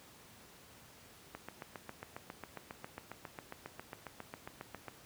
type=click train; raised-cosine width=0.5 ms; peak=-28 dBFS; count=27; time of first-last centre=1.35-4.883 s; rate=7.36 Hz; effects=pink hiss -58 dBFS RMS until 5.05 s + high-pass 80 Hz 12 dB/octave